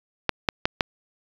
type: clicks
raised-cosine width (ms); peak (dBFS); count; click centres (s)
0.3; -3; 4; 0.293 / 0.488 / 0.655 / 0.808
effects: resampled to 16000 Hz + 7-bit